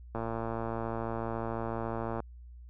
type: click train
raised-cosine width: 1 ms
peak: -21 dBFS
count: 235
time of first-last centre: 0.15-2.203 s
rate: 114 Hz
effects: added 60 Hz sine -46 dBFS peak until 2.69 s